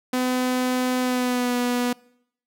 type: tone with pitch glide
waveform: sawtooth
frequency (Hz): 252.9 to 245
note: B3 to B3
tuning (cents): +41 to -14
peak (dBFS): -17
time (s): 0.13-1.93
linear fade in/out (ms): 5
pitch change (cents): -55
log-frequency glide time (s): 1-1.56
effects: noise-tail reverb RT60 0.7 s tail -24 dB re dry